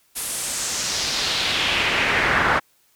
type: noise with band-pass filter sweep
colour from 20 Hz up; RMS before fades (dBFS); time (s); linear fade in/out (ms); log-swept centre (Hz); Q
brown; -22; 0.15-2.6; 20; 11000 to 1400; 2
effects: white hiss -61 dBFS RMS until 2.95 s